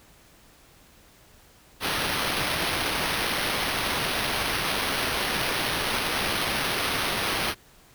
white noise with sample-and-hold, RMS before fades -27 dBFS, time 1.8-7.55 s, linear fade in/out 50 ms, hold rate 7350 Hz, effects pink hiss -55 dBFS RMS until 7.94 s

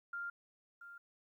sine tone with echo, 1396.9 Hz, F6, in tune, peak -39 dBFS, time 0.13-0.3 s, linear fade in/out 5 ms, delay 680 ms, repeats 1, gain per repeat -11 dB, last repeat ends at 0.98 s, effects 13-bit

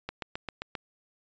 click train, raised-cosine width 0.3 ms, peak -18 dBFS, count 6, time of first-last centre 0.09-0.752 s, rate 7.55 Hz, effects resampled to 16000 Hz

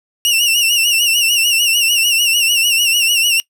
sawtooth tone with vibrato, 2794 Hz, F7, in tune, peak -8 dBFS, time 0.25-3.4 s, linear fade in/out 0 ms, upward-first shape sine, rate 6.7 Hz, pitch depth 85 cents each way, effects noise-tail reverb RT60 0.1 s tail -22 dB re dry

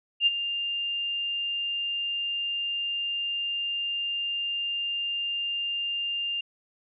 sine tone with ADSR envelope, 2800 Hz, F7, 4 cents sharp, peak -16 dBFS, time 0.2-6.41 s, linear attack 65 ms, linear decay 27 ms, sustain -11 dB, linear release 6 ms, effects none

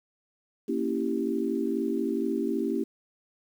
sine chord, A# diminished seventh, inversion none, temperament equal, 233.1 / 277.2 / 329.6 / 392 Hz, A#3 / C#4 / E4 / G4, 0 / 0 / 0 / 0 cents, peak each -31 dBFS, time 0.68-2.84 s, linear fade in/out 10 ms, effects 9-bit

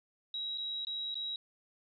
sine tone with dropouts, 3852 Hz, B7, 44 cents flat, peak -35 dBFS, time 0.34-1.36 s, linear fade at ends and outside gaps 2 ms, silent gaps 0.576-0.581 / 0.85-0.869 / 1.144-1.154 s, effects none

